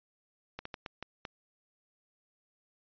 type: slowing click train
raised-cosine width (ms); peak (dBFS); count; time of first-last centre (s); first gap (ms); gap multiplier
0.3; -23; 6; 0.59-1.252; 64; 1.37
effects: resampled to 11025 Hz